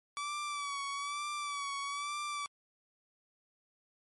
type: tone with vibrato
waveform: sawtooth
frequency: 1148 Hz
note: D6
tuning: 40 cents flat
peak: -32 dBFS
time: 0.17-2.46 s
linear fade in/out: 0 ms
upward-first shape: sine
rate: 1.1 Hz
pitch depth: 48 cents each way
effects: MP3 48 kbps